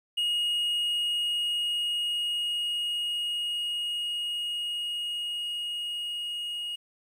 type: tone with level ramp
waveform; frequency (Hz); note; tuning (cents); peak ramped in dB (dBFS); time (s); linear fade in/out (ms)
triangle; 2875; F7; +50; -23 to -30; 0.17-6.76; 10
effects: 10-bit